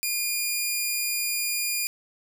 10% pulse tone, 2423 Hz, D#7, 47 cents flat, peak -16 dBFS, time 0.03-1.87 s, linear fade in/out 0 ms, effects none

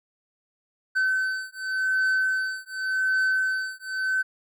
triangle beating tone pair, 1527 / 1527.88 Hz, G6 / G6, -46 / -45 cents, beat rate 0.88 Hz, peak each -24 dBFS, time 0.95-4.23 s, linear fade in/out 20 ms, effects none

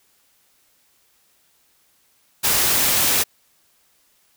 white noise, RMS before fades -18 dBFS, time 2.43-3.24 s, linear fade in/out 20 ms, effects white hiss -61 dBFS RMS until 4.36 s

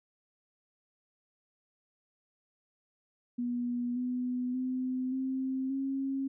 sine tone with pitch steps, 242.8 / 249.3 / 256.1 / 262.9 / 270 Hz, B3 / B3 / C4 / C4 / C#4, -29 / +16 / -37 / +8 / -45 cents, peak -30 dBFS, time 3.38-6.28 s, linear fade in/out 10 ms, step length 580 ms, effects none

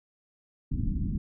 pink low-pass noise, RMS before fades -29 dBFS, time 0.71-1.18 s, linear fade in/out 5 ms, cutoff 280 Hz, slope 48 dB/octave, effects none

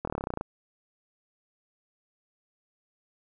slowing click train, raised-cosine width 1 ms, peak -17 dBFS, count 13, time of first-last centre 0.05-0.411 s, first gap 24 ms, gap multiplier 1.04, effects none

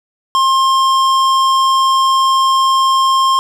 sine tone with hard clipping, 1063 Hz, C6, 27 cents sharp, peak -11 dBFS, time 0.35-3.39 s, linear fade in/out 0 ms, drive 13 dB, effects none

